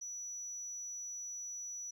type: tone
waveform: sine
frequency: 5900 Hz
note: F#8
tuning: 6 cents flat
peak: -40 dBFS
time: 0.01-1.91 s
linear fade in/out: 10 ms
effects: tanh soft clip ceiling -37 dBFS + 13-bit